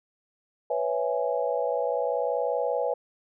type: chord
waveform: sine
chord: C# minor seventh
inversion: third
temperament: equal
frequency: 493.9 / 554.4 / 659.3 / 830.6 Hz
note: B4 / C#5 / E5 / G#5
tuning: 0 / 0 / 0 / 0 cents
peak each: -28 / -29 / -31 / -32 dBFS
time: 0.7-2.94 s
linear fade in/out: 5 ms
effects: none